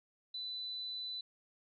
sine tone, 3994 Hz, B7, 19 cents sharp, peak -39 dBFS, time 0.34-1.21 s, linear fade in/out 5 ms, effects none

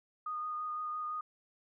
sine tone with vibrato, 1232 Hz, D#6, 17 cents flat, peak -35 dBFS, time 0.26-1.21 s, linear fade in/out 5 ms, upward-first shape sine, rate 5.9 Hz, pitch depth 13 cents each way, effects none

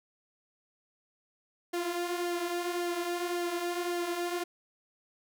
sawtooth tone with flanger, 349.2 Hz, F4, in tune, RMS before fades -33 dBFS, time 1.73-4.44 s, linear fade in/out 10 ms, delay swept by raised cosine 0.8 to 6.7 ms, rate 1.8 Hz, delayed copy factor -0.5, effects none

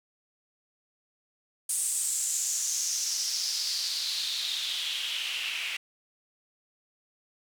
white noise with band-pass filter sweep, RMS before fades -31 dBFS, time 1.69-5.77 s, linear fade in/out 5 ms, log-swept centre 8900 to 2500 Hz, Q 4.4, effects none

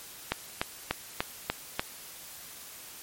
click train, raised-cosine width 0.3 ms, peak -10 dBFS, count 6, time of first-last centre 0.32-1.795 s, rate 3.39 Hz, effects white hiss -46 dBFS RMS until 3.02 s + MP3 64 kbps

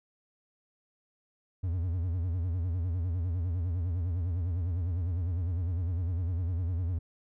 triangle tone with vibrato, 87.31 Hz, F2, in tune, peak -26 dBFS, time 1.63-6.99 s, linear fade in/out 10 ms, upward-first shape sine, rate 9.9 Hz, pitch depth 130 cents each way, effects none

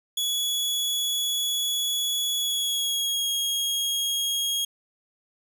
sawtooth tone with pitch glide, 3384 to 3276 Hz, G#7 to G#7, +32 to -24 cents, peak -21 dBFS, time 0.17-4.65 s, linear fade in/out 5 ms, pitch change -56 cents, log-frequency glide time 2.38-3.31 s, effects none

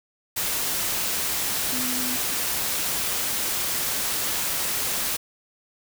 sine tone in noise, 251.7 Hz, B3, 33 cents sharp, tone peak -31 dBFS, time 1.72-2.17 s, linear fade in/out 10 ms, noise white, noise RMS -26 dBFS, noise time 0.36-5.17 s, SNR -8 dB, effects none

